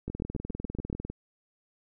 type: two click trains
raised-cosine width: 3 ms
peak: -22 / -22 dBFS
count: 7 / 21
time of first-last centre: 0.08-0.929 / 0.1-1.1 s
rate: 7.07 / 20 Hz
effects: none